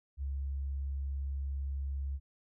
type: tone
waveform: sine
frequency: 68.8 Hz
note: C#2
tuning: 12 cents flat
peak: -33 dBFS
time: 0.17-2.2 s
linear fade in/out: 50 ms
effects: none